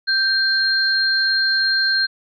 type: tone pair together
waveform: sine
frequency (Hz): 1568 / 4201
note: G6 / C8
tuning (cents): 0 / +6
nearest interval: octave + perfect fourth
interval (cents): 1706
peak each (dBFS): -18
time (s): 0.07-2.07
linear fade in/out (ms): 20
effects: none